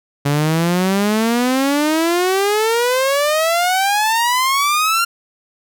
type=exponential sweep; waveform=sawtooth; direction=up; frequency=140.4 to 1396.9 Hz; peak=-10 dBFS; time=0.25-5.05 s; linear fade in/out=10 ms; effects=none